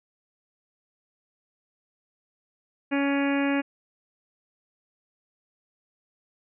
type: harmonic tone with a mistuned harmonic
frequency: 279.9 Hz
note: C#4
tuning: 17 cents sharp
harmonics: 1 / 2 / 3 / 4 / 5 / 6 / 7 / 8 / 9 / 10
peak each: -23 / -31 / -35 / -39 / -39 / -34 / -39 / -38 / -37 / -41 dBFS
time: 2.91-3.62 s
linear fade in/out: 20 ms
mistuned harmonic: 9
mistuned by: -31 cents
effects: none

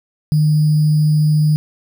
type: tone with sample-and-hold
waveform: sine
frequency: 152.3 Hz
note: D#3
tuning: 37 cents flat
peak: -10 dBFS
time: 0.32-1.56 s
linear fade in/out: 0 ms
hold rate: 4900 Hz
effects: none

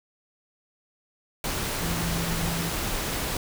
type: tone in noise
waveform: sine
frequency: 167.8 Hz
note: E3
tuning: 31 cents sharp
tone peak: -29 dBFS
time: 1.81-2.7 s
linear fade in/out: 2 ms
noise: pink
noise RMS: -29 dBFS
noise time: 1.44-3.37 s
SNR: -3 dB
effects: none

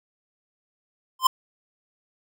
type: tone with exponential growth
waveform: square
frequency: 1039 Hz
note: C6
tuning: 12 cents flat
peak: -11 dBFS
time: 1.19-1.27 s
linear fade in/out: 5 ms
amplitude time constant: 16 ms
effects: none

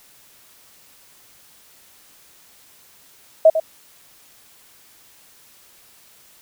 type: tone with echo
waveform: sine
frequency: 640 Hz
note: D#5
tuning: 49 cents sharp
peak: -6 dBFS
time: 3.45-3.5 s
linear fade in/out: 5 ms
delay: 100 ms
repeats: 1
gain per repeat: -10 dB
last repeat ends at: 3.6 s
effects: white hiss -51 dBFS RMS until 6.41 s

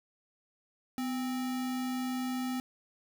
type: tone with sample-and-hold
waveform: sine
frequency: 252.3 Hz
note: B3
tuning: 37 cents sharp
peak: -31 dBFS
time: 0.98-2.6 s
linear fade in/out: 0 ms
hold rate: 1050 Hz
effects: none

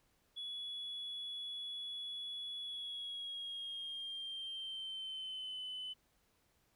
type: tone with pitch glide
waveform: sine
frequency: 3390 to 3020 Hz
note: G#7 to F#7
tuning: +35 to +35 cents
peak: -40 dBFS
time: 0.36-5.94 s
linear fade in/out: 20 ms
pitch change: -200 cents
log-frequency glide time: 2.61-5.61 s
effects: tanh soft clip ceiling -38 dBFS + pink hiss -75 dBFS RMS until 6.75 s

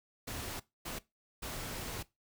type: noise bursts at uneven times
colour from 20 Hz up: pink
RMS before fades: -41 dBFS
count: 3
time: 0.27-0.6 / 0.85-0.99 / 1.42-2.03 s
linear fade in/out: 10 ms
effects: noise-tail reverb RT60 0.2 s tail -19 dB re dry

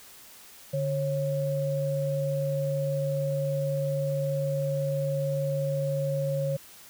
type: tone pair together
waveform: sine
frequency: 145.6 / 545.6 Hz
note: D3 / C#5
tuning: -15 / -28 cents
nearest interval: octave + major seventh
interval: 2287 cents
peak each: -28 dBFS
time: 0.73-6.57 s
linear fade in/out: 10 ms
effects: white hiss -50 dBFS RMS until 6.89 s

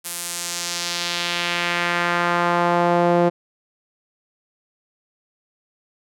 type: tone with band-pass filter sweep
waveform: sawtooth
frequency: 173.7 Hz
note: F3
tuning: 9 cents flat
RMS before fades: -21 dBFS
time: 0.04-3.3 s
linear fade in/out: 20 ms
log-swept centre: 11000 to 510 Hz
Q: 1.3
effects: none

